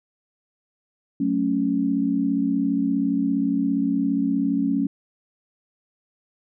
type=chord; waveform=sine; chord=F# minor; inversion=none; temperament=equal; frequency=185 / 220 / 277.2 Hz; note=F#3 / A3 / C#4; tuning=0 / 0 / 0 cents; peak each=-27 / -25 / -21 dBFS; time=1.2-4.87 s; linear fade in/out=5 ms; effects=none